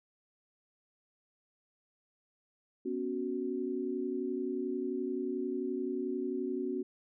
sine chord, B suspended second, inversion none, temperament equal with one note detuned, 245.8 / 277.2 / 370 Hz, B3 / C#4 / F#4, -8 / 0 / 0 cents, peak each -38 / -37 / -35 dBFS, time 2.85-6.83 s, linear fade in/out 10 ms, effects none

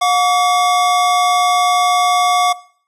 square tone pair together, 718.8 / 1141 Hz, F5 / C#6, +50 / +50 cents, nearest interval minor sixth, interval 800 cents, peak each -15 / -16 dBFS, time 0.01-2.53 s, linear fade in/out 10 ms, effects noise-tail reverb RT60 0.5 s tail -18 dB re dry + low-pass 10000 Hz 12 dB/octave

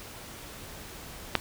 click, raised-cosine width 0.3 ms, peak -5 dBFS, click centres 1.353 s, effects pink hiss -44 dBFS RMS until 1.4 s

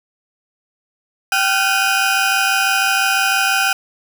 35% pulse tone cluster, 778 / 1396 / 1510 / 2481 Hz, G5 / F6 / F#6 / D#7, -13 / -1 / +35 / -6 cents, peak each -18 dBFS, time 1.32-3.73 s, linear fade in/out 2 ms, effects none

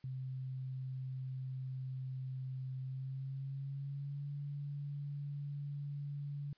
sine tone with pitch glide, 130.6 to 143.25 Hz, C3 to D3, -3 to -43 cents, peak -39 dBFS, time 0.04-6.53 s, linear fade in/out 2 ms, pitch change +160 cents, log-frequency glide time 2.8-4.3 s, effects white hiss -73 dBFS RMS until 6.57 s + resampled to 11025 Hz

